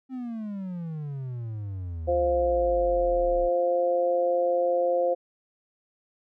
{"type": "exponential sweep", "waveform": "triangle", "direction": "down", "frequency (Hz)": [265.1, 32.7], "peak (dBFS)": -29, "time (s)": [0.09, 3.5], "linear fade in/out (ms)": 50}
{"type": "harmonic tone", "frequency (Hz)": 174.9, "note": "F3", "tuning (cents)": 3, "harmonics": [2, 3, 4], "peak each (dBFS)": [-32, -22, -29], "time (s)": [2.07, 5.15], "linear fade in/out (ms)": 20}
{"effects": []}